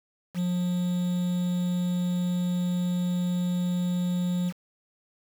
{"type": "tone with quantisation", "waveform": "triangle", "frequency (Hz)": 178.2, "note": "F3", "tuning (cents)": 35, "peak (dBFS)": -22, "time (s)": [0.34, 4.53], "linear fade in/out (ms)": 50, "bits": 7, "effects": []}